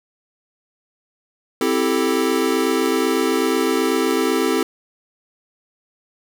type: chord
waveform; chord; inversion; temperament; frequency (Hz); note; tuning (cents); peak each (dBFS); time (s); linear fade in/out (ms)
square; A minor seventh; first; equal; 261.6 / 329.6 / 392 / 440; C4 / E4 / G4 / A4; 0 / 0 / 0 / 0; -23; 1.61-4.63; 2
effects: none